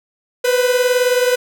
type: beating tone pair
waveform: 45% pulse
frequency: 493.9 / 512.9 Hz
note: B4 / C5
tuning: 0 / -35 cents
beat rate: 19 Hz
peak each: -14 / -19 dBFS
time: 0.44-1.36 s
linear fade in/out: 10 ms
effects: none